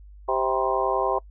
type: harmonic tone with a mistuned harmonic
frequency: 130.81 Hz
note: C3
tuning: in tune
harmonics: 3 / 4 / 5 / 6 / 7 / 8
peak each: -28 / -28 / -28 / -28 / -28 / -28 dBFS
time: 0.28-1.19 s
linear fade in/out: 10 ms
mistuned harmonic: 7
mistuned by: +75 cents
effects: noise-tail reverb RT60 0.1 s tail -25 dB re dry + added 50 Hz sine -43 dBFS peak until 1.3 s